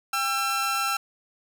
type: tone pair together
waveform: sawtooth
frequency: 798.3 / 1346 Hz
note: G5 / E6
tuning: +31 / +36 cents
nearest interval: major sixth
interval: 905 cents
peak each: -27 / -21 dBFS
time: 0.13-0.97 s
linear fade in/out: 5 ms
effects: none